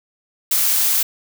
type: noise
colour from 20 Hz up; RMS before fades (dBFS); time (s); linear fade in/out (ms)
blue; -17; 0.51-1.03; 5
effects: none